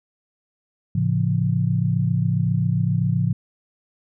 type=chord; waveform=sine; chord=A augmented; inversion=none; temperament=just; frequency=110 / 137.5 / 171.88 Hz; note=A2 / C#3 / E#3; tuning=0 / -14 / -27 cents; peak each=-22 dBFS; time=0.95-3.33 s; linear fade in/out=5 ms; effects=none